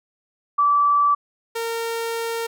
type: tone pair in turn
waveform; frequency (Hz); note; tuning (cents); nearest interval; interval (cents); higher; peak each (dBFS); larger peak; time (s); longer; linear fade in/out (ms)
sine / sawtooth; 1158 / 459.6; D6 / A#4; -25 / -25; octave + major third; 1600; first; -14 / -20; first; 0.58-1.15 / 1.55-2.47; second; 10
effects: none